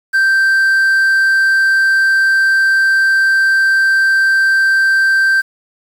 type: tone with quantisation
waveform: triangle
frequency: 1566 Hz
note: G6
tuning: 2 cents flat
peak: -7 dBFS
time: 0.13-5.42 s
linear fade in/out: 20 ms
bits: 6
effects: none